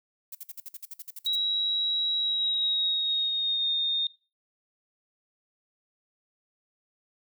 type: noise bursts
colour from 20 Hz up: violet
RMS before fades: -39 dBFS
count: 13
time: 0.32-1.358 s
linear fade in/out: 5 ms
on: 30 ms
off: 54 ms
type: tone with pitch glide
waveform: sine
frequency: 3867 to 3671 Hz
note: B7 to A#7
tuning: -37 to -27 cents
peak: -24 dBFS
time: 1.26-4.07 s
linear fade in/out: 2 ms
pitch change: -90 cents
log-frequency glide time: 2.18-3.72 s
effects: noise-tail reverb RT60 0.3 s tail -19 dB re dry